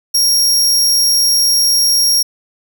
sawtooth tone, 5588 Hz, F8, in tune, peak -7 dBFS, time 0.14-2.23 s, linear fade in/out 10 ms, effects none

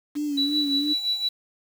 sine tone with vibrato, 288 Hz, D4, 34 cents flat, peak -24 dBFS, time 0.15-0.94 s, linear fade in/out 20 ms, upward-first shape sine, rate 3 Hz, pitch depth 59 cents each way
sine tone with tremolo, 3937 Hz, B7, 6 cents flat, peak -20 dBFS, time 0.37-1.29 s, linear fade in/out 10 ms, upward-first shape sine, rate 5.8 Hz, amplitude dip 65%
effects 7-bit

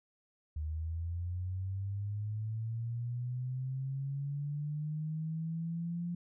sine linear sweep, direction up, 75.5 to 174.61 Hz, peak -34 dBFS, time 0.56-6.15 s, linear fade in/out 5 ms, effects none

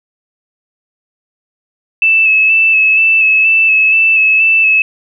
sine tone with vibrato, 2619 Hz, E7, 12 cents flat, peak -6 dBFS, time 2.02-4.82 s, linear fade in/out 2 ms, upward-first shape square, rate 2.1 Hz, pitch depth 19 cents each way, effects none

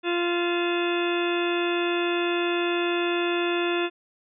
harmonic tone with a mistuned harmonic, 347.2 Hz, F4, 10 cents flat, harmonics 1 / 2 / 3 / 4 / 5 / 6 / 7 / 8 / 10, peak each -24 / -33 / -35 / -34 / -35 / -41 / -33 / -37 / -35 dBFS, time 0.03-3.9 s, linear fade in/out 50 ms, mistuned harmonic 7, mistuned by +75 cents, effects none

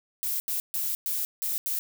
violet noise bursts at uneven times, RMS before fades -29 dBFS, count 6, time 0.23-0.4 / 0.48-0.6 / 0.74-0.95 / 1.06-1.25 / 1.42-1.58 / 1.66-1.79 s, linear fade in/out 0 ms, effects none

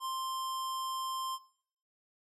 square tone, 1050 Hz, C6, 6 cents sharp, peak -35 dBFS, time 0-1.39 s, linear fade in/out 50 ms, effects noise-tail reverb RT60 0.6 s tail -18 dB re dry + resampled to 32000 Hz

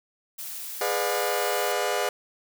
blue noise, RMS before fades -36 dBFS, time 0.38-1.73 s, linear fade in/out 10 ms
sawtooth chord, G# diminished seventh, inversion none, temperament just, 415.3 / 498.4 / 598 / 717.6 Hz, G#4 / B4 / D5 / F5, 0 / +16 / +31 / +47 cents, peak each -26 dBFS, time 0.81-2.09 s, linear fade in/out 2 ms
effects none

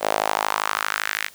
sawtooth tone with high-pass filter sweep, 52.6 Hz, G#1, 23 cents sharp, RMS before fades -24 dBFS, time 0-1.3 s, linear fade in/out 50 ms, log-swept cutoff 590 to 2000 Hz, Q 2.5, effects white hiss -49 dBFS RMS until 1.34 s

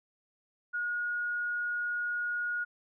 sine tone, 1442 Hz, F#6, 45 cents flat, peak -30 dBFS, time 0.73-2.65 s, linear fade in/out 20 ms, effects none

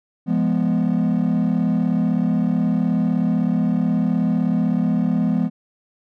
triangle chord, F diminished, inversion none, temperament equal with one note detuned, 171.61 / 207.7 / 246.9 Hz, F3 / Ab3 / Cb4, -30 / 0 / 0 cents, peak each -18 dBFS, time 0.26-5.5 s, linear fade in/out 50 ms, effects tanh soft clip ceiling -10 dBFS

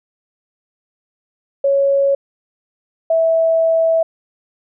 sine tone pair in turn, 554.4 / 653.9 Hz, C#5 / E5, 0 / -14 cents, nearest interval minor third, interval 286 cents, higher second, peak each -11 dBFS, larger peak neither, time 1.64-2.15 / 3.1-4.03 s, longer second, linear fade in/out 5 ms, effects none

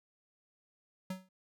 square tone with exponential decay, 186.7 Hz, F#3, 16 cents sharp, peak -34 dBFS, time 1.1-1.29 s, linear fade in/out 5 ms, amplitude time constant 41 ms, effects none

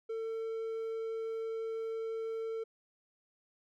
triangle tone, 449 Hz, A4, 35 cents sharp, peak -33 dBFS, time 0.09-2.64 s, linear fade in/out 10 ms, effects none

